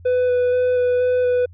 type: tone with vibrato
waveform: triangle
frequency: 497.5 Hz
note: B4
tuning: 13 cents sharp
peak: -13 dBFS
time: 0.05-1.46 s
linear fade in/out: 10 ms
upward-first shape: square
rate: 2.1 Hz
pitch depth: 9 cents each way
effects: added 87 Hz sine -40 dBFS peak until 1.53 s + resampled to 8000 Hz